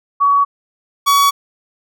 sine / 45% pulse tone pair in turn, 1129 / 1129 Hz, C#6 / C#6, +31 / +31 cents, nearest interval unison, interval 0 cents, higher neither, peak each -9 dBFS, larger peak neither, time 0.2-0.45 / 1.06-1.31 s, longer neither, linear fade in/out 20 ms, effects none

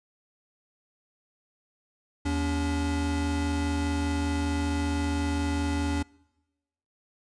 square tone pair together, 80 / 285.1 Hz, D#2 / C#4, +49 / +49 cents, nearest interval octave + minor seventh, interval 2200 cents, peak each -29 / -29 dBFS, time 2.25-6.03 s, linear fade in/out 10 ms, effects noise-tail reverb RT60 1.0 s tail -25 dB re dry + resampled to 22050 Hz

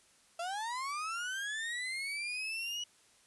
35% pulse linear sweep, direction up, 662 to 2937 Hz, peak -34 dBFS, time 0.39-2.84 s, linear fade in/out 5 ms, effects white hiss -65 dBFS RMS until 3.26 s + resampled to 24000 Hz

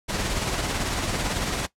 pink noise with tremolo, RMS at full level -25 dBFS, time 0.08-1.67 s, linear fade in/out 20 ms, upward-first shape sine, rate 18 Hz, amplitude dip 35%, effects noise-tail reverb RT60 0.1 s tail -17 dB re dry + low-pass 9000 Hz 12 dB/octave

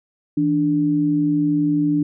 sine tone pair together, 161.53 / 293.7 Hz, E3 / D4, -35 / 0 cents, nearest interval minor seventh, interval 1035 cents, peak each -23 / -16 dBFS, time 0.37-2.03 s, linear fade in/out 5 ms, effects none

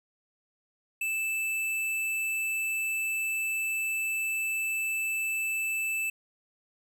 sine tone with hard clipping, 2637 Hz, E7, in tune, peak -29 dBFS, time 1.01-6.1 s, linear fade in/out 5 ms, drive 15 dB, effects none

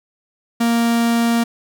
45% pulse tone, 233.1 Hz, A#3, in tune, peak -14 dBFS, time 0.6-1.44 s, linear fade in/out 10 ms, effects none

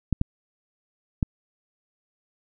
clicks, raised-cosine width 5 ms, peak -9 dBFS, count 3, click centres 0.127 / 0.214 / 1.228 s, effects none

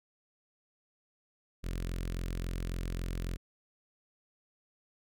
sawtooth tone with notch filter, 43.65 Hz, F1, in tune, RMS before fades -36 dBFS, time 1.63-3.37 s, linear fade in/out 20 ms, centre 840 Hz, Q 0.96, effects none

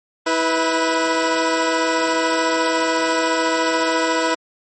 15% pulse tone pair together, 324.6 / 493.9 Hz, E4 / B4, -27 / 0 cents, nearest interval perfect fifth, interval 727 cents, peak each -13 dBFS, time 0.26-4.35 s, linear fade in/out 10 ms, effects MP3 32 kbps

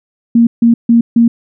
sine tone bursts, 233.1 Hz, A#3, in tune, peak -4 dBFS, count 4, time 0.35-1.28 s, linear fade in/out 5 ms, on 120 ms, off 150 ms, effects none

